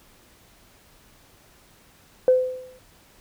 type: tone with exponential decay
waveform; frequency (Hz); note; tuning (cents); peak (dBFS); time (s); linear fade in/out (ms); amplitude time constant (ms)
sine; 510; C5; -44; -10; 2.28-2.79; 1; 110
effects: tanh soft clip ceiling -6 dBFS + pink hiss -55 dBFS RMS until 3.2 s